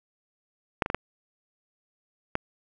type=clicks; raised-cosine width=0.5 ms; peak=-7 / -14 / -12 / -9 / -10 dBFS; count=5; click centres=0.822 / 0.861 / 0.901 / 0.946 / 2.354 s; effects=none

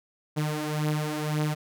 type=beating tone pair; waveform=sawtooth; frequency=151.2 / 153.1 Hz; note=D#3 / D#3; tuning=-49 / -28 cents; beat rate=1.9 Hz; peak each=-24 / -27 dBFS; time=0.36-1.55 s; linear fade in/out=20 ms; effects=none

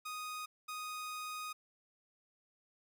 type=tone bursts at uneven times; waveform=sawtooth; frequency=1244.5 Hz; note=D#6; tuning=in tune; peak=-37 dBFS; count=2; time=0.05-0.46 / 0.68-1.53 s; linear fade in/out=10 ms; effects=none

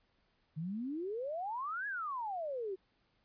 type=exponential two-way sweep; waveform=sine; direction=up then down; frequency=149 to 1705 to 364 Hz; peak=-36 dBFS; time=0.56-2.76 s; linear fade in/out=20 ms; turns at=1.87 s; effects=pink hiss -75 dBFS RMS until 3.24 s + resampled to 11025 Hz

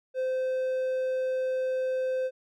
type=tone; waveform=triangle; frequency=517 Hz; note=C5; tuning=21 cents flat; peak=-24 dBFS; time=0.14-2.31 s; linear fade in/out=50 ms; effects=none

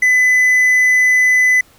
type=tone; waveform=triangle; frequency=2006 Hz; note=B6; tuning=26 cents sharp; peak=-7 dBFS; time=0.02-1.61 s; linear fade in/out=5 ms; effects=pink hiss -49 dBFS RMS until 1.78 s

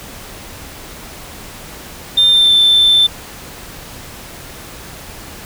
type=tone with pitch glide; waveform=sine; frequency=3600 to 3546 Hz; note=A7 to A7; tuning=+39 to +13 cents; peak=-5 dBFS; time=2.17-3.07 s; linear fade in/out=10 ms; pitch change=-26 cents; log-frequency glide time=2.31-2.53 s; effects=tanh soft clip ceiling -5 dBFS + pink hiss -33 dBFS RMS until 5.45 s

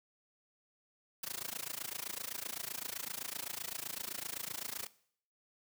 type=noise with amplitude modulation; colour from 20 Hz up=white; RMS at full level=-38 dBFS; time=1.23-4.87 s; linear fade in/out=5 ms; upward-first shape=sine; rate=27.8 Hz; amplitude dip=100%; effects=noise-tail reverb RT60 0.6 s tail -19 dB re dry + high-pass 100 Hz 12 dB/octave

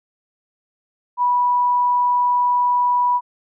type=tone; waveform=sine; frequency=980 Hz; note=B5; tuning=14 cents flat; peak=-14 dBFS; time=1.17-3.21 s; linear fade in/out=50 ms; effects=none

